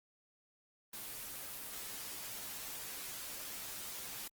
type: noise with comb filter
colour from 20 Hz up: white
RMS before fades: -45 dBFS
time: 0.93-4.28 s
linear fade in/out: 5 ms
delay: 12 ms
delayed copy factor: -0.65
effects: Opus 24 kbps